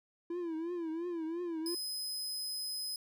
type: tone with vibrato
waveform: triangle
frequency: 335.3 Hz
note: E4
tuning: 30 cents sharp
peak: -33 dBFS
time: 0.3-1.75 s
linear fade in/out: 5 ms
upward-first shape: triangle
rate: 2.9 Hz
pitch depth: 120 cents each way
type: tone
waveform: sawtooth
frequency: 5050 Hz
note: D#8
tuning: 25 cents sharp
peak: -34 dBFS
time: 1.66-2.96 s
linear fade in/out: 2 ms
effects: none